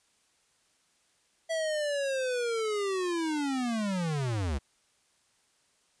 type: linear sweep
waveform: square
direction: down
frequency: 659.3 to 63.8 Hz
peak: -29 dBFS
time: 1.49-4.59 s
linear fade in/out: 20 ms
effects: white hiss -69 dBFS RMS until 6 s + resampled to 22050 Hz